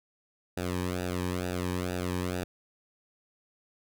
sawtooth tone with flanger, 90 Hz, F#2, 47 cents flat, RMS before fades -32 dBFS, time 0.57-2.44 s, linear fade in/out 5 ms, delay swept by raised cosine 0.93 to 1.47 ms, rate 2.2 Hz, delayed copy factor -0.85, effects none

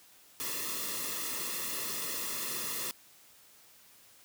white noise with comb filter, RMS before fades -36 dBFS, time 0.4-2.91 s, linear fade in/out 0 ms, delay 1.3 ms, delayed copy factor -0.8, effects white hiss -59 dBFS RMS until 4.24 s + high-pass 60 Hz 12 dB/octave

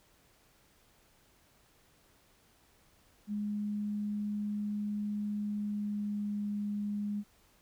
sine tone with pitch glide, 207.7 to 206.1 Hz, G#3 to G#3, 0 to -13 cents, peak -32 dBFS, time 3.27-7.24 s, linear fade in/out 50 ms, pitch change -13 cents, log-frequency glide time 5.45-6.47 s, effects pink hiss -66 dBFS RMS until 7.61 s

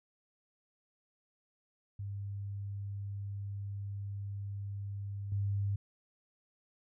sine tone with level steps, 100 Hz, G2, 35 cents sharp, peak -37 / -30 dBFS, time 1.99-5.76 s, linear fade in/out 5 ms, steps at 5.32 s, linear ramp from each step 2 ms, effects none

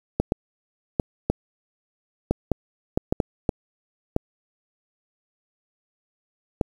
clicks, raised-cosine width 2 ms, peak -6 dBFS, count 12, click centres 0.2 / 0.321 / 0.998 / 1.3 / 2.31 / 2.517 / 2.975 / 3.125 / 3.202 / 3.492 / 4.164 / 6.612 s, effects 7-bit

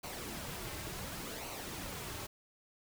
pink noise with flanger, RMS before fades -43 dBFS, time 0.03-2.27 s, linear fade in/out 10 ms, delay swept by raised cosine 0.57 to 4.17 ms, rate 0.69 Hz, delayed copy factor -0.5, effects none

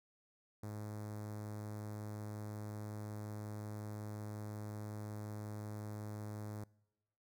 sawtooth tone with notch filter, 105.5 Hz, G#2, 28 cents sharp, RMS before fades -45 dBFS, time 0.63-6.64 s, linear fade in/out 5 ms, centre 2900 Hz, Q 0.54, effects noise-tail reverb RT60 1.0 s tail -24 dB re dry

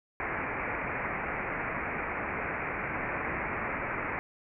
white low-pass noise, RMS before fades -34 dBFS, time 0.2-4.19 s, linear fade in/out 0 ms, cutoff 2400 Hz, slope 96 dB/octave, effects none

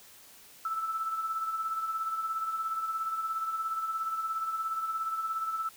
sine tone with tremolo, 1318.5 Hz, E6, in tune, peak -28 dBFS, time 0.65-5.69 s, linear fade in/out 2 ms, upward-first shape sine, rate 17 Hz, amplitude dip 50%, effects white hiss -54 dBFS RMS until 5.76 s

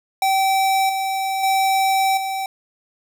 square tone with level steps, 772 Hz, G5, 27 cents flat, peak -16 / -21 / -16 / -23 dBFS, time 0.22-2.46 s, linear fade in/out 2 ms, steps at 0.89 / 1.43 / 2.17 s, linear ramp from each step 5 ms, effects none

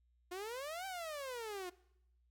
sawtooth exponential two-way sweep, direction up then down, 349.2 to 784 to 349.2 Hz, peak -38 dBFS, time 0.31-1.7 s, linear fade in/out 10 ms, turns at 0.86 s, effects noise-tail reverb RT60 0.8 s tail -21 dB re dry + added 60 Hz sine -70 dBFS peak until 2.3 s

